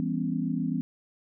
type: chord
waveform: sine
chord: C# half-diminished seventh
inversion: first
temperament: just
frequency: 166.31 / 199.57 / 249.5 / 277.2 Hz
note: E3 / G3 / B3 / C#4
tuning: +16 / +31 / +18 / 0 cents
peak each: -31 / -33 / -30 / -33 dBFS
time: 0-0.81 s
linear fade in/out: 0 ms
effects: none